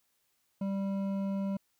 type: tone with hard clipping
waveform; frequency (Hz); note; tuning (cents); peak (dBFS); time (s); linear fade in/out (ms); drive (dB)
triangle; 196; G3; 0; -32; 0.61-1.57; 5; 13
effects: white hiss -75 dBFS RMS until 1.79 s